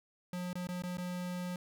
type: tone with dropouts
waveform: square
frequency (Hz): 179.2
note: F3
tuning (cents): +45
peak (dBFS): -37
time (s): 0.33-1.56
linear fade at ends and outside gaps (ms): 2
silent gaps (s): 0.531-0.554 / 0.671-0.688 / 0.822-0.836 / 0.972-0.982
effects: none